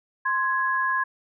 sine tone pair together, 1046.5 / 1666.5 Hz, C6 / G#6, 0 / +5 cents, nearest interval minor sixth, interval 805 cents, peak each -24 dBFS, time 0.25-1.04 s, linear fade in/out 10 ms, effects none

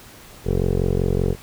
15% pulse tone with low-pass filter, 45.2 Hz, F#1, 40 cents flat, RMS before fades -20 dBFS, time 0.44-1.36 s, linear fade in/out 50 ms, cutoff 420 Hz, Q 2.9, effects pink hiss -44 dBFS RMS until 1.42 s

